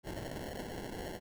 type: noise with sample-and-hold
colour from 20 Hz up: white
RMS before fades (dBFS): -42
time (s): 0.03-1.2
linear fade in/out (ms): 50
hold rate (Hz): 1225
effects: none